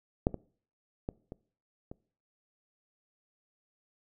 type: clicks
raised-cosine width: 2 ms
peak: -11 / -23 / -20 / -28 / -29 dBFS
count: 5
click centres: 0.269 / 0.343 / 1.089 / 1.321 / 1.915 s
effects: noise-tail reverb RT60 0.5 s tail -23 dB re dry